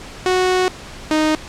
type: tone pair in turn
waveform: sawtooth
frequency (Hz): 368.4 / 309.8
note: F#4 / D#4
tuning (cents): -7 / -7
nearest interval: minor third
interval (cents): 300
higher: first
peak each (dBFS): -10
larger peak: neither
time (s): 0.26-0.68 / 1.11-1.35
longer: first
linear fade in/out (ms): 0
effects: pink hiss -35 dBFS RMS until 1.48 s + low-pass 7000 Hz 12 dB/octave